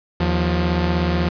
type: tone pair together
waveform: sawtooth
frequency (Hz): 80.1 / 176.53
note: E2 / F3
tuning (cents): -49 / +19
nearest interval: octave + major second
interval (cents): 1368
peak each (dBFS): -16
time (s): 0.2-1.29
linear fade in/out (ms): 5
effects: resampled to 11025 Hz + 7-bit